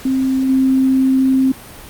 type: tone with level steps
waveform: sine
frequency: 263.6 Hz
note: C4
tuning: 13 cents sharp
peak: -13 / -10 dBFS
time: 0.05-1.52 s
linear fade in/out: 5 ms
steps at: 0.49 s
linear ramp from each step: 5 ms
effects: pink hiss -36 dBFS RMS until 1.89 s + Opus 48 kbps